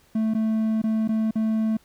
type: tone with dropouts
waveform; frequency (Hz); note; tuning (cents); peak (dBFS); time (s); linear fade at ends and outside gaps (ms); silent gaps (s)
triangle; 220; A3; 0; -18; 0.15-1.77; 5; 0.339-0.348 / 0.818-0.838 / 1.077-1.089 / 1.31-1.355
effects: pink hiss -59 dBFS RMS until 1.84 s